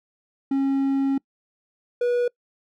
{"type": "tone pair in turn", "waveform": "triangle", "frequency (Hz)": [272.6, 485.7], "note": ["C#4", "B4"], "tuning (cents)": [-29, -29], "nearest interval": "minor seventh", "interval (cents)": 1000, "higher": "second", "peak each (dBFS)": -17, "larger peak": "neither", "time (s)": [[0.51, 1.18], [2.01, 2.28]], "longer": "first", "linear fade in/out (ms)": 5, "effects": ["noise-tail reverb RT60 0.1 s tail -25 dB re dry"]}